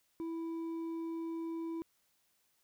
sine tone with hard clipping, 329.6 Hz, E4, in tune, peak -38 dBFS, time 0.2-1.82 s, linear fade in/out 0 ms, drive 4 dB, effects white hiss -75 dBFS RMS until 2.63 s

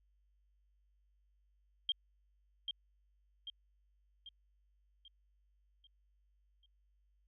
sine tone with echo, 3200 Hz, G7, 35 cents sharp, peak -30 dBFS, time 1.89-1.92 s, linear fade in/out 2 ms, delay 790 ms, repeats 6, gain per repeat -6 dB, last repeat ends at 6.66 s, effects added 50 Hz sine -70 dBFS peak until 7.27 s

